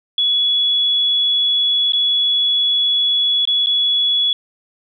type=tone with dropouts; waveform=sine; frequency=3387 Hz; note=G#7; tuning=33 cents sharp; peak=-13 dBFS; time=0.18-4.33 s; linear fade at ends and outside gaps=2 ms; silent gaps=1.922-1.933 / 3.453-3.474 / 3.661-3.669 s; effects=none